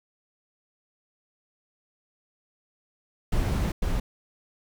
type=noise bursts at uneven times; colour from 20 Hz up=brown; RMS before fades=-25 dBFS; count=2; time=3.32-3.72 / 3.82-4 s; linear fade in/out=5 ms; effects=none